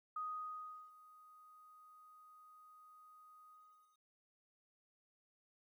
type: tone with ADSR envelope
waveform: sine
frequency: 1247 Hz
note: D#6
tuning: 3 cents sharp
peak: -39 dBFS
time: 0.16-4.01 s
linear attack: 5 ms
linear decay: 740 ms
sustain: -20 dB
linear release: 480 ms
effects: 13-bit